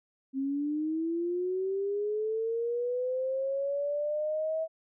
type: linear sweep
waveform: sine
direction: up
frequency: 264.4 to 648 Hz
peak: -28 dBFS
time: 0.33-4.68 s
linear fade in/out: 50 ms
effects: none